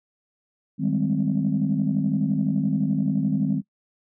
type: chord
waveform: sine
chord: Ab major seventh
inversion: second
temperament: equal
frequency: 155.56 / 196 / 207.7 / 261.6 Hz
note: Eb3 / G3 / Ab3 / C4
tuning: 0 / 0 / 0 / 0 cents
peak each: -25 dBFS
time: 0.78-3.62 s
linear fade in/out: 50 ms
effects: noise-tail reverb RT60 0.1 s tail -22 dB re dry + tanh soft clip ceiling -12 dBFS